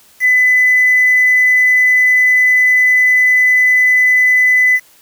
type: tone with quantisation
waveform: sine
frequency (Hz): 2005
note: B6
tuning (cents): +26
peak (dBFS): -7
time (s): 0.2-4.8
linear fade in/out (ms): 50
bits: 5
effects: white hiss -47 dBFS RMS until 5.01 s